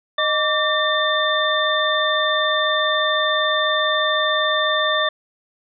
sine tone cluster, 617 / 1160 / 1807 / 3568 Hz, D#5 / D6 / A6 / A7, -15 / -22 / +46 / +23 cents, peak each -22 dBFS, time 0.18-5.09 s, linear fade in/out 5 ms, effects none

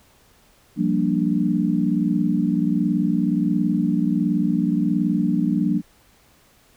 sine chord, G minor seventh, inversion third, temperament equal, 174.61 / 196 / 233.1 / 293.7 Hz, F3 / G3 / Bb3 / D4, 0 / 0 / 0 / 0 cents, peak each -23 dBFS, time 0.76-5.82 s, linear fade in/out 50 ms, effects pink hiss -56 dBFS RMS until 6.76 s

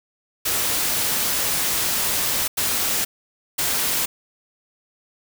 white noise bursts at uneven times, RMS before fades -22 dBFS, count 3, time 0.45-2.48 / 2.57-3.05 / 3.58-4.06 s, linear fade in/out 10 ms, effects none

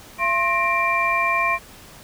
sine tone cluster, 676 / 1064 / 1852 / 2362 Hz, E5 / C6 / A#6 / D7, +43 / +29 / -12 / +9 cents, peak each -27 / -21 / -28 / -21 dBFS, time 0.18-1.59 s, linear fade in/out 50 ms, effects pink hiss -44 dBFS RMS until 2.03 s

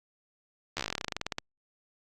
slowing click train, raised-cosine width 0.2 ms, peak -14 dBFS, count 21, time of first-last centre 0.77-1.384 s, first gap 12 ms, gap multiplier 1.09, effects Opus 48 kbps

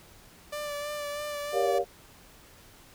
sawtooth tone with vibrato, 587.3 Hz, D5, in tune, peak -29 dBFS, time 0.52-1.79 s, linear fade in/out 10 ms, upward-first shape sine, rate 3.1 Hz, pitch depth 23 cents each way
sine chord, G half-diminished seventh, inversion none, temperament just, 392 / 470.4 / 564.5 / 705.6 Hz, G4 / Bb4 / Db5 / F5, 0 / +16 / +31 / +18 cents, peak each -29 dBFS, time 1.52-1.85 s, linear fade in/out 50 ms
effects pink hiss -54 dBFS RMS until 2.94 s

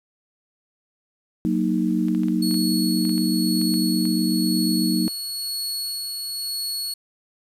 sine chord, D# minor, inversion first, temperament equal, 185 / 233.1 / 311.1 Hz, F#3 / A#3 / D#4, 0 / 0 / 0 cents, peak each -23 dBFS, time 1.45-5.08 s, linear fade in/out 0 ms
clicks, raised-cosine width 0.3 ms, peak -25 dBFS, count 12, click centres 2.084 / 2.149 / 2.234 / 2.284 / 2.511 / 2.543 / 3.052 / 3.094 / 3.18 / 3.615 / 3.74 / 4.054 s
sawtooth tone with tremolo, 4367 Hz, C#8, 27 cents flat, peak -22 dBFS, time 2.42-6.94 s, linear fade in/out 5 ms, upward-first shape sine, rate 1 Hz, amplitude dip 30%
effects resampled to 32000 Hz + 8-bit

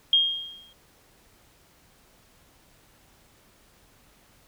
sine tone with exponential decay, 3234 Hz, G#7, 47 cents flat, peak -14 dBFS, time 0.13-0.73 s, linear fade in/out 2 ms, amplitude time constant 130 ms, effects pink hiss -59 dBFS RMS until 4.47 s

